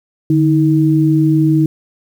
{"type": "tone pair together", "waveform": "sine", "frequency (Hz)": [149.7, 317.2], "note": ["D3", "D#4"], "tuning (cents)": [33, 33], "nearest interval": "octave + minor second", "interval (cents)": 1300, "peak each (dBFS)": [-12, -11], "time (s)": [0.3, 1.66], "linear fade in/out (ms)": 2, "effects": ["7-bit"]}